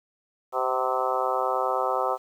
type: harmonic tone with a mistuned harmonic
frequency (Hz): 129.6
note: C3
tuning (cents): -16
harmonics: 3 / 4 / 5 / 6 / 7 / 8 / 9 / 10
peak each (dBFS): -33 / -29 / -32 / -29 / -32 / -32 / -33 / -31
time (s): 0.52-2.18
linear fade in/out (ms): 50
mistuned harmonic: 6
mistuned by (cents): -33
effects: 9-bit